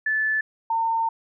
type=tone pair in turn; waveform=sine; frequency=1742 / 908.2 Hz; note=A6 / A#5; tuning=-18 / -45 cents; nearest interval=major seventh; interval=1127 cents; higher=first; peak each=-20 dBFS; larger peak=neither; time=0.06-0.41 / 0.7-1.09 s; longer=second; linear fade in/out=5 ms; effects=none